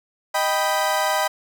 30% pulse chord, Eb augmented, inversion none, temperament equal, 622.3 / 784 / 987.8 Hz, Eb5 / G5 / B5, 0 / 0 / 0 cents, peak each -21 dBFS, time 0.34-1.28 s, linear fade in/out 10 ms, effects none

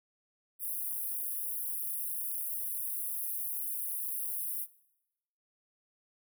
white high-pass noise, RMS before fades -36 dBFS, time 0.59-4.67 s, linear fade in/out 50 ms, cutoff 9600 Hz, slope 96 dB/octave, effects noise-tail reverb RT60 0.9 s tail -21 dB re dry

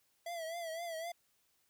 square tone with vibrato, 666 Hz, E5, 18 cents sharp, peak -40 dBFS, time 0.26-1.12 s, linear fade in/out 5 ms, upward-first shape triangle, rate 3.9 Hz, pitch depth 89 cents each way, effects white hiss -75 dBFS RMS until 1.69 s

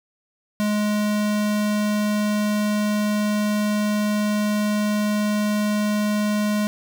square tone, 209.5 Hz, G#3, 15 cents sharp, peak -20 dBFS, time 0.6-6.67 s, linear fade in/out 0 ms, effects 8-bit

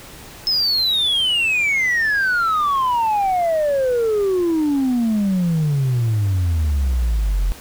sine exponential sweep, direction down, 5220 to 42.4 Hz, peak -13 dBFS, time 0.47-7.52 s, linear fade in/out 0 ms, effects tanh soft clip ceiling -14 dBFS + pink hiss -39 dBFS RMS until 7.6 s

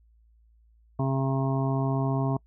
harmonic tone, 134.6 Hz, C3, 49 cents sharp, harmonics 1 / 2 / 3 / 5 / 6 / 7 / 8, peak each -25 / -30 / -35 / -34 / -42 / -37 / -39 dBFS, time 0.99-2.37 s, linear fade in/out 5 ms, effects noise-tail reverb RT60 0.1 s tail -26 dB re dry + added 56 Hz sine -57 dBFS peak until 2.46 s

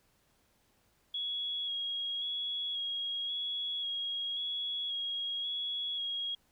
sine tone with vibrato, 3322 Hz, G#7, in tune, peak -33 dBFS, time 1.14-6.35 s, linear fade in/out 5 ms, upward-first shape square, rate 0.93 Hz, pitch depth 17 cents each way, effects pink hiss -71 dBFS RMS until 6.51 s

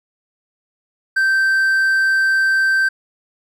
triangle tone, 1559 Hz, G6, 10 cents flat, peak -11 dBFS, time 1.16-2.89 s, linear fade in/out 10 ms, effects none

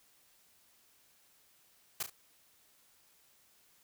white noise with echo, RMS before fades -35 dBFS, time 2-2.03 s, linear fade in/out 5 ms, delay 35 ms, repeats 2, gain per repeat -8 dB, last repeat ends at 2.1 s, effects white hiss -67 dBFS RMS until 3.83 s

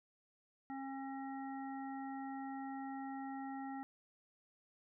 harmonic tone, 270 Hz, C#4, 45 cents flat, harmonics 1 / 3 / 5 / 7, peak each -44 / -46 / -56 / -56 dBFS, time 0.7-3.83 s, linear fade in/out 0 ms, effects none

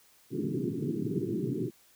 white band-pass noise, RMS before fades -32 dBFS, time 0.3-1.71 s, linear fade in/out 50 ms, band 110 to 410 Hz, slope 96 dB/octave, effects white hiss -62 dBFS RMS until 1.95 s

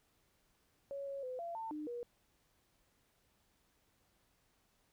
sine tone with pitch steps, 557 / 553 / 508 / 682 / 896 / 302.7 / 479.3 Hz, C#5 / C#5 / B4 / F5 / A5 / D#4 / A#4, +8 / -4 / +49 / -41 / +31 / -48 / +48 cents, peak -40 dBFS, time 0.91-2.03 s, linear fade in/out 0 ms, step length 160 ms, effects pink hiss -75 dBFS RMS until 4.92 s

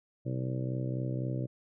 harmonic tone, 63.9 Hz, C2, 40 cents flat, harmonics 2 / 3 / 4 / 5 / 6 / 7 / 8 / 9, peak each -32 / -41 / -43 / -40 / -46 / -49 / -46 / -45 dBFS, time 0.25-1.47 s, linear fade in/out 20 ms, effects none

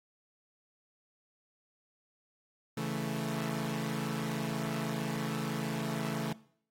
sawtooth chord, A major, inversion first, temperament equal, 138.59 / 164.81 / 220 Hz, C#3 / E3 / A3, 0 / 0 / 0 cents, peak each -34 / -34 / -33 dBFS, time 2.77-6.33 s, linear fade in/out 5 ms, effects noise-tail reverb RT60 0.6 s tail -20 dB re dry + AAC 48 kbps

